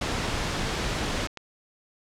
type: noise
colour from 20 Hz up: pink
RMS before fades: -28 dBFS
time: 0.01-1.27 s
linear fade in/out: 5 ms
type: clicks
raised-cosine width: 0.2 ms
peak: -21 / -20 dBFS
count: 2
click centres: 1.272 / 1.373 s
effects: low-pass 6000 Hz 12 dB/octave